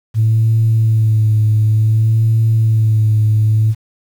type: tone with vibrato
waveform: sine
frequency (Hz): 110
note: A2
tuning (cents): 0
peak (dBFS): -8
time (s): 0.14-3.75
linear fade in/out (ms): 50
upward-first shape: sine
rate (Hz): 0.56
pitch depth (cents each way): 34
effects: tanh soft clip ceiling -5 dBFS + 7-bit